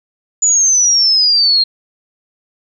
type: exponential sweep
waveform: sine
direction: down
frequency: 6990 to 4186 Hz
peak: -8 dBFS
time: 0.42-1.64 s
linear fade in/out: 10 ms
effects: none